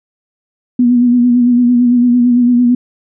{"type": "tone with vibrato", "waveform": "sine", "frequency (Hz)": 243.6, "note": "B3", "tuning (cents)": -24, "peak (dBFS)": -6, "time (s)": [0.79, 2.75], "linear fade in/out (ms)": 5, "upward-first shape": "sine", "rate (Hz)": 8.9, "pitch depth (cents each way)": 37, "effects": []}